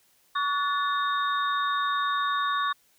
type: tone cluster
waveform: sine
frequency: 1132 / 1463 / 1746 / 3697 Hz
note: C#6 / F#6 / A6 / A#7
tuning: +36 / -20 / -14 / -15 cents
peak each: -25 / -33 / -34 / -34 dBFS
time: 0.35-2.73 s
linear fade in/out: 10 ms
effects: white hiss -64 dBFS RMS until 2.98 s